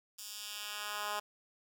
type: tone with high-pass filter sweep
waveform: 10% pulse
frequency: 207.9 Hz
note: G#3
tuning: 2 cents sharp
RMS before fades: -41 dBFS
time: 0.18-1.2 s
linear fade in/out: 10 ms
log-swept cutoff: 5900 to 830 Hz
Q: 1
effects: none